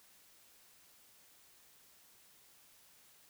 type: silence
effects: white hiss -64 dBFS RMS until 3.29 s